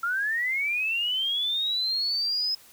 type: linear sweep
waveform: sine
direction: up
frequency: 1356 to 5130 Hz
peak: -24 dBFS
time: 0.03-2.55 s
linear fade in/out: 5 ms
effects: white hiss -53 dBFS RMS until 2.72 s